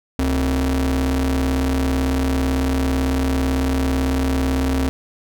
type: ring-modulated tone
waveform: 45% pulse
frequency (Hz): 98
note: G2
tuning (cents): 0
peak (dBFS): -14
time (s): 0.19-4.89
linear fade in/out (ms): 0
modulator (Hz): 166
effects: none